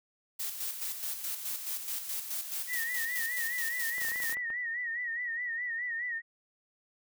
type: noise with tremolo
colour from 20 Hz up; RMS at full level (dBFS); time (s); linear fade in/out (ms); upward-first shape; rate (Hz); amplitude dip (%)
blue; -35; 0.39-4.35; 10; square; 4.7; 50
type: tone with vibrato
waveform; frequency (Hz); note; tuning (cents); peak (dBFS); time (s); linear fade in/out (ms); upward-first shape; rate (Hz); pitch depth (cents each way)
sine; 1900; A#6; +33; -32; 2.67-6.22; 50; sine; 4.8; 80
type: clicks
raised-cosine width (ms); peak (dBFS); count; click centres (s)
0.5; -31; 12; 3.982 / 4.016 / 4.049 / 4.085 / 4.118 / 4.159 / 4.202 / 4.237 / 4.296 / 4.327 / 4.37 / 4.503
effects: none